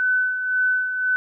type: tone with tremolo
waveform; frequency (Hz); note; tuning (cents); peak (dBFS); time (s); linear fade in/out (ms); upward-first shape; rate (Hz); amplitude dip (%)
sine; 1507; F#6; +31; -16; 0-1.16; 0; sine; 1.9; 55
effects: none